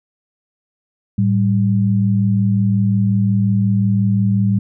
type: tone pair together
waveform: sine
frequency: 109.79 / 195.4 Hz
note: A2 / G3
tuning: -3 / -5 cents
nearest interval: minor seventh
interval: 998 cents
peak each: -15 dBFS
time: 1.18-4.59 s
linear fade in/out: 5 ms
effects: none